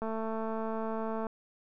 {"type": "click train", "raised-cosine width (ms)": 1, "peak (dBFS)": -23, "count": 278, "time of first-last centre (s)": [0.02, 1.268], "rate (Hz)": 222, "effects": []}